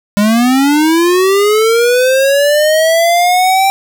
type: linear sweep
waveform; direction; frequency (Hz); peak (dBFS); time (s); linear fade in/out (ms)
square; up; 200.5 to 784; -8; 0.17-3.7; 0
effects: 7-bit